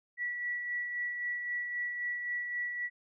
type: tone with tremolo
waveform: sine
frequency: 1945 Hz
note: B6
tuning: 27 cents flat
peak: -31 dBFS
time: 0.17-2.9 s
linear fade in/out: 50 ms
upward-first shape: sine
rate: 3.8 Hz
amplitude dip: 40%
effects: none